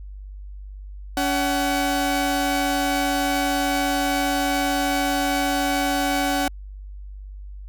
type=tone pair together; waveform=sawtooth; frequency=282.4 / 753.9 Hz; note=C#4 / F#5; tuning=+32 / +32 cents; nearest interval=octave + perfect fourth; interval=1700 cents; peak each=-19 dBFS; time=1.17-6.48 s; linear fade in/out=2 ms; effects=added 49 Hz sine -34 dBFS peak until 7.68 s